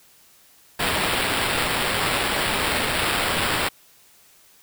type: noise with sample-and-hold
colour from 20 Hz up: violet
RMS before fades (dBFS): -23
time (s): 0.79-3.69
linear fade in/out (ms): 10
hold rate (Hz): 6300
effects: white hiss -54 dBFS RMS until 4.62 s